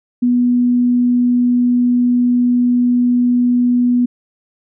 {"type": "tone", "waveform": "sine", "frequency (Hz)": 244.8, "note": "B3", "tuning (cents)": -15, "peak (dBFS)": -10, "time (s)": [0.22, 4.06], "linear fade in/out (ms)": 10, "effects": []}